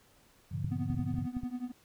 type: chord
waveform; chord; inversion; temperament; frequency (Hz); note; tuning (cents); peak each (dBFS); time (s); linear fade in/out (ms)
sine; G diminished seventh; none; just; 98 / 117.6 / 141.12 / 169.34; G2 / Bb2 / Db3 / Fb3; 0 / +16 / +31 / +47; -37 / -41 / -37 / -41; 0.51-1.27; 10
type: clicks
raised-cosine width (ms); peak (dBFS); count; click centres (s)
5; -27; 8; 0.646 / 0.902 / 0.945 / 0.993 / 1.142 / 1.188 / 1.368 / 1.435
type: tone with tremolo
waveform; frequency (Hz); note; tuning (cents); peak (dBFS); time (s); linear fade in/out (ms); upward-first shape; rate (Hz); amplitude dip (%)
triangle; 247.9; B3; +7; -29; 0.71-1.72; 10; triangle; 11; 95
effects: pink hiss -64 dBFS RMS until 1.84 s